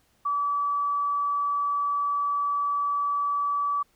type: tone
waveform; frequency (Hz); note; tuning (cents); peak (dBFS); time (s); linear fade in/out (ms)
sine; 1150; D6; -37; -23; 0.25-3.83; 10
effects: pink hiss -66 dBFS RMS until 3.95 s